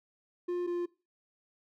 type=tone pair in turn; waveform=triangle; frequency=353.6 / 349.7 Hz; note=F4 / F4; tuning=+22 / +2 cents; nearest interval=unison; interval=20 cents; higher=first; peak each=-28 dBFS; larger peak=neither; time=0.48-0.67 / 0.67-0.86 s; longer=neither; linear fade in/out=10 ms; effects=noise-tail reverb RT60 0.3 s tail -21 dB re dry